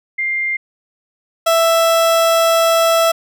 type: tone pair in turn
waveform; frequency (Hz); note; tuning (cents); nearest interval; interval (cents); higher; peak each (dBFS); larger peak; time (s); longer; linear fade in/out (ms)
sine / 30% pulse; 2100 / 661.5; C7 / E5; +6 / +6; octave + minor sixth; 2000; first; -16 / -8; second; 0.18-0.57 / 1.46-3.12; second; 10
effects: none